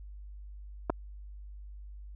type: clicks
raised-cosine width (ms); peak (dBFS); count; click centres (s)
1; -15; 2; 0.898 / 0.901
effects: added 50 Hz sine -43 dBFS peak until 2.15 s